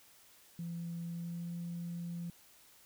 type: tone with pitch glide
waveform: sine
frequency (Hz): 169.6 to 171.67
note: E3 to F3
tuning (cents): +50 to -29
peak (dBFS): -37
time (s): 0.59-2.3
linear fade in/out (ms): 2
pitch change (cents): +21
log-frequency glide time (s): 1.04-1.55
effects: tanh soft clip ceiling -34 dBFS + white hiss -62 dBFS RMS until 2.85 s